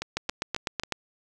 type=two click trains; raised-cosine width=0.2 ms; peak=-14 / -10 dBFS; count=4 / 7; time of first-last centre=0.02-0.835 / 0.17-0.923 s; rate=3.68 / 7.97 Hz; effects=none